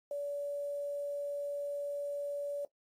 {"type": "tone with quantisation", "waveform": "sine", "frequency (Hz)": 573, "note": "D5", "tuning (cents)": -43, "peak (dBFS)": -34, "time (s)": [0.11, 2.65], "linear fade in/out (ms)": 2, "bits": 10, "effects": ["noise-tail reverb RT60 0.1 s tail -17 dB re dry", "AAC 48 kbps"]}